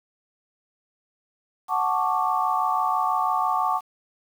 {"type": "chord", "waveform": "sine", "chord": "D major seventh", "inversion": "first", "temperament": "equal", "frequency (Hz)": [740, 880, 1108.7, 1174.7], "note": ["F#5", "A5", "C#6", "D6"], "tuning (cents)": [0, 0, 0, 0], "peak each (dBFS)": -26, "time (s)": [1.68, 3.81], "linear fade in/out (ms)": 50, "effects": ["8-bit"]}